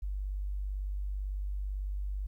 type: tone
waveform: sine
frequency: 49 Hz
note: G1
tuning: in tune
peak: -32 dBFS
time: 0.02-2.27 s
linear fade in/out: 10 ms
effects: 12-bit